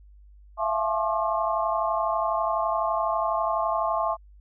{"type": "tone cluster", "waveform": "sine", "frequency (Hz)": [665, 697, 862, 1071, 1182], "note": ["E5", "F5", "A5", "C6", "D6"], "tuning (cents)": [15, -4, -36, 40, 11], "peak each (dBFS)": [-27, -33, -30, -27, -32], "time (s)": [0.57, 4.17], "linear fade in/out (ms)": 50, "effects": ["added 50 Hz sine -48 dBFS peak until 4.4 s"]}